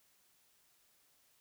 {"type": "silence", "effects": ["white hiss -71 dBFS RMS until 1.4 s"]}